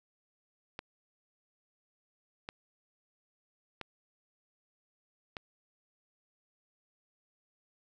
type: clicks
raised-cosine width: 0.3 ms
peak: -23 dBFS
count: 4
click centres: 0.791 / 2.489 / 3.813 / 5.368 s
effects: none